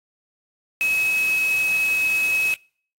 sine tone in noise, 2560 Hz, D#7, 49 cents sharp, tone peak -18 dBFS, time 0.81-2.54 s, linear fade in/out 0 ms, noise white, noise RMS -34 dBFS, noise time 0.81-2.54 s, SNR +13 dB, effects noise-tail reverb RT60 0.5 s tail -26 dB re dry + AAC 48 kbps

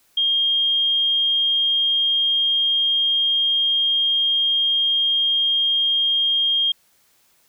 sine tone, 3225 Hz, G7, 48 cents sharp, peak -16 dBFS, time 0.17-6.72 s, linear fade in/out 5 ms, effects white hiss -60 dBFS RMS until 7.48 s

